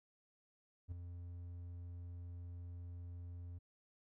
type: tone with ADSR envelope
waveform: triangle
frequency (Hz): 87.31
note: F2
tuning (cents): 0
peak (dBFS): -37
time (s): 0.88-3.59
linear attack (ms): 37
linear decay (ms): 8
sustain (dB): -7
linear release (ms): 15
effects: none